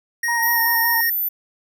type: tone with pitch glide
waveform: square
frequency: 1872 to 1843 Hz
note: A#6 to A#6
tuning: +7 to -20 cents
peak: -20 dBFS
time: 0.23-1.1 s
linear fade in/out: 5 ms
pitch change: -27 cents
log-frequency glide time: 0.51-0.59 s
type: tone with vibrato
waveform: sine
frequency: 930 Hz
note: A#5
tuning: 4 cents flat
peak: -22 dBFS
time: 0.28-1.01 s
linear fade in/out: 5 ms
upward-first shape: square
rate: 5.3 Hz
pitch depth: 31 cents each way
type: tone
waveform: sine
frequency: 14040 Hz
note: A9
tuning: 5 cents flat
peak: -19 dBFS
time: 0.42-1.29 s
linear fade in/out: 10 ms
effects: none